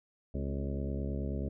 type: harmonic tone with a mistuned harmonic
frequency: 69.4 Hz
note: C#2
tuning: 3 cents sharp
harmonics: 1 / 2 / 3 / 4 / 5 / 6 / 7 / 8 / 9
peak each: -35 / -39 / -40 / -43 / -46 / -45 / -51 / -47 / -50 dBFS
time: 0.34-1.49 s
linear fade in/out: 5 ms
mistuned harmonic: 4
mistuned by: -54 cents
effects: none